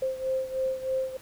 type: beating tone pair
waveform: sine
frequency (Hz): 523.3 / 526.5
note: C5 / C5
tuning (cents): 0 / +11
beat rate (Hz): 3.2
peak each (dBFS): -28 / -32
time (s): 0.02-1.17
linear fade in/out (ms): 5
effects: pink hiss -51 dBFS RMS until 1.21 s